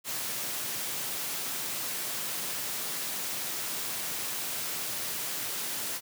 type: high-pass noise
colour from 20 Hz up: white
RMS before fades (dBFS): -34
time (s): 0.04-6.01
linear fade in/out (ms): 50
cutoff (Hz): 100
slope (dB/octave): 96
effects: none